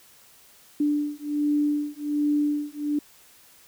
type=beating tone pair; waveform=sine; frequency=293.7 / 295 Hz; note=D4 / D4; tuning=0 / +8 cents; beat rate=1.3 Hz; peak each=-25 dBFS; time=0.8-2.99 s; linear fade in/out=5 ms; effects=white hiss -54 dBFS RMS until 3.67 s